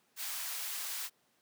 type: high-pass noise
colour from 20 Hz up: white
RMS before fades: -39 dBFS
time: 0.16-1.1 s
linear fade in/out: 50 ms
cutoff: 930 Hz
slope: 12 dB/octave
effects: pink hiss -72 dBFS RMS until 1.41 s + high-pass 200 Hz 12 dB/octave